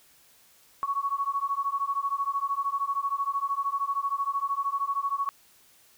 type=beating tone pair; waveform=sine; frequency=1108.7 / 1121.7 Hz; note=C#6 / C#6; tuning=0 / +20 cents; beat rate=13 Hz; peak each=-29 dBFS; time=0.83-5.29 s; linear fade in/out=0 ms; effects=white hiss -59 dBFS RMS until 5.97 s